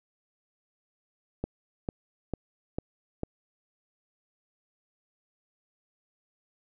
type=click train; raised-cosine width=2 ms; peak=-17 dBFS; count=5; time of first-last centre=1.44-3.234 s; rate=2.23 Hz; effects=none